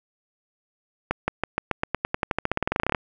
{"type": "accelerating click train", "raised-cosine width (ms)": 0.5, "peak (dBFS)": -7, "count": 25, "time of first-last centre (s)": [1.11, 2.948], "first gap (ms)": 170, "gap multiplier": 0.92, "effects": []}